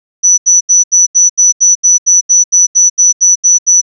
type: tone bursts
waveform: sine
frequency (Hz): 5940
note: F#8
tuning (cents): +6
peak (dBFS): -3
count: 16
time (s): 0.23-3.815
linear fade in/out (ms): 20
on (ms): 150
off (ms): 79
effects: none